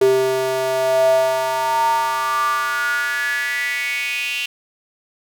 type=tone with high-pass filter sweep; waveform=square; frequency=130.81 Hz; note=C3; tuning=in tune; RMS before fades=-19 dBFS; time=0.01-4.46 s; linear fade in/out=5 ms; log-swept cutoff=410 to 2800 Hz; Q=7.9; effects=none